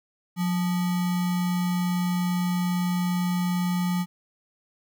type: tone with sample-and-hold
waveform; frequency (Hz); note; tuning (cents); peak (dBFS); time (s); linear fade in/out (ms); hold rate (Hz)
sine; 178.8; F3; +41; -22; 0.36-4.06; 50; 1050
effects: none